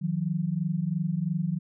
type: tone pair together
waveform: sine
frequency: 157.5 / 180.46 Hz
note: D#3 / F#3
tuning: +21 / -43 cents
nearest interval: major second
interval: 236 cents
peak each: -28 dBFS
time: 0.01-1.59 s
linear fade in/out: 20 ms
effects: none